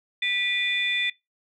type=tone cluster; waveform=sine; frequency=1970 / 2426 / 3516 Hz; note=B6 / D#7 / A7; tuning=-5 / -44 / -2 cents; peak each=-27 / -26 / -26 dBFS; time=0.22-1.1 s; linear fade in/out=5 ms; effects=noise-tail reverb RT60 0.2 s tail -21 dB re dry + tanh soft clip ceiling -13 dBFS